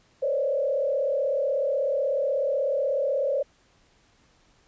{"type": "tone with frequency modulation", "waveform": "sine", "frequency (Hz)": 554.4, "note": "C#5", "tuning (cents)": 0, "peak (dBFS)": -22, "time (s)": [0.22, 3.43], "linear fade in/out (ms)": 10, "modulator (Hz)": 36.3, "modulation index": 1.3, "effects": ["pink hiss -62 dBFS RMS until 4.67 s", "resampled to 16000 Hz"]}